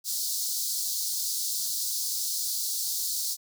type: high-pass noise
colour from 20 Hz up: pink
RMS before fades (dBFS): -30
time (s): 0.04-3.37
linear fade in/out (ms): 50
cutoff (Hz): 4200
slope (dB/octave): 48
effects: none